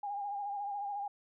sine tone with vibrato, 810 Hz, G#5, 43 cents flat, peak -35 dBFS, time 0.03-1.08 s, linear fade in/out 5 ms, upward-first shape sine, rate 14 Hz, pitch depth 43 cents each way, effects none

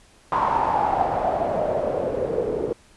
white noise with low-pass filter sweep, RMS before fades -23 dBFS, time 0.32-2.73 s, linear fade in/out 2 ms, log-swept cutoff 1000 to 430 Hz, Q 6.8, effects pink hiss -54 dBFS RMS until 2.96 s + resampled to 24000 Hz

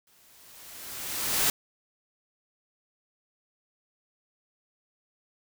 white noise with exponential growth, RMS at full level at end -23 dBFS, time 0.07-1.5 s, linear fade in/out 2 ms, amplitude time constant 310 ms, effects none

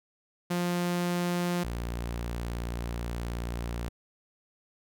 sawtooth tone pair in turn, 175.9 / 58.7 Hz, F3 / A#1, +13 / +13 cents, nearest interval octave + perfect fifth, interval 1900 cents, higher first, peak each -23 / -28 dBFS, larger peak first, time 0.5-1.64 / 1.64-3.89 s, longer second, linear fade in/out 10 ms, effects none

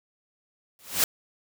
white noise with exponential growth, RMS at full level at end -18 dBFS, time 0.79-1.04 s, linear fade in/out 1 ms, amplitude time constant 53 ms, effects none

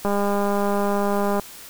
click train, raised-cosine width 1 ms, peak -10 dBFS, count 273, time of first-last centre 0.05-1.397 s, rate 202 Hz, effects white hiss -41 dBFS RMS until 1.69 s

